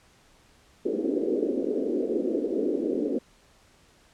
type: band-pass noise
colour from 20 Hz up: white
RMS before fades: -27 dBFS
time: 0.85-3.19 s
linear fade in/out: 10 ms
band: 240 to 480 Hz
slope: 48 dB/octave
effects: pink hiss -59 dBFS RMS until 4.13 s + low-pass 9000 Hz 12 dB/octave